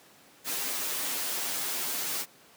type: noise with comb filter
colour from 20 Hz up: white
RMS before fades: -32 dBFS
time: 0.44-2.26 s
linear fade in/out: 50 ms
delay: 9.2 ms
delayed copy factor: -0.95
effects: pink hiss -56 dBFS RMS until 2.56 s + high-pass 200 Hz 12 dB/octave